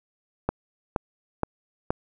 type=click train; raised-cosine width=1 ms; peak=-9 dBFS; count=4; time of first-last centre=0.49-1.905 s; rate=2.12 Hz; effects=none